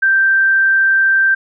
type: tone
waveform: sine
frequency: 1568 Hz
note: G6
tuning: in tune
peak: -9 dBFS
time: 0.02-1.35 s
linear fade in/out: 10 ms
effects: none